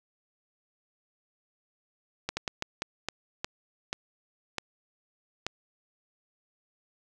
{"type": "slowing click train", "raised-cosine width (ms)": 0.2, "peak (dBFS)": -13, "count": 10, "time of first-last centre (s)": [2.29, 5.466], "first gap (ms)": 80, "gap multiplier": 1.35, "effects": []}